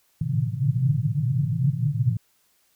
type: band-pass noise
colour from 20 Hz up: pink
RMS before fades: -23 dBFS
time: 0.21-2.17 s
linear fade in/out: 5 ms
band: 110 to 160 Hz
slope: 96 dB/octave
effects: white hiss -65 dBFS RMS until 2.75 s